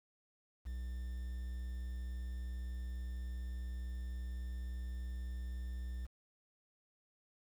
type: tone with quantisation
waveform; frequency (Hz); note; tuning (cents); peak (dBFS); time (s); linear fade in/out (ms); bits
triangle; 61.74; B1; 0; -37; 0.65-6.07; 20; 10
effects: none